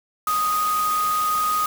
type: tone in noise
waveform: sine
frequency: 1244.5 Hz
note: D#6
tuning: in tune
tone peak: -19 dBFS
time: 0.27-1.66 s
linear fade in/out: 2 ms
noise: white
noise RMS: -31 dBFS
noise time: 0.27-1.66 s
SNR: +9 dB
effects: none